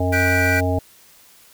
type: harmonic tone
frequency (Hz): 90.7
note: F#2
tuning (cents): -34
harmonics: 1 / 3 / 5 / 7 / 9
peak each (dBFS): -20 / -24 / -27 / -24 / -28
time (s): 0-0.79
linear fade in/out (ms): 5
type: chord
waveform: triangle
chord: G major seventh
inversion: third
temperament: just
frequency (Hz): 1470 / 1568 / 1960 / 2352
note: F#6 / G6 / B6 / D7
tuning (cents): -12 / 0 / -14 / +2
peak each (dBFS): -22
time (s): 0.12-0.61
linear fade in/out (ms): 20
type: noise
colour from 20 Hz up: white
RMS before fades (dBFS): -35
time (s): 0.12-0.61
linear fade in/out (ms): 5
effects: white hiss -50 dBFS RMS until 1.53 s